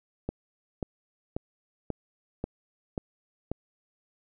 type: click train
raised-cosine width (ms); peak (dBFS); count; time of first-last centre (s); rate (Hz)
2; -17; 7; 0.29-3.516; 1.86
effects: none